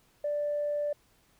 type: tone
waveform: sine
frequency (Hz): 587.3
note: D5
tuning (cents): 0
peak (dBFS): -27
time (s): 0.24-0.93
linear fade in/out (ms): 5
effects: tanh soft clip ceiling -23 dBFS + pink hiss -66 dBFS RMS until 1.39 s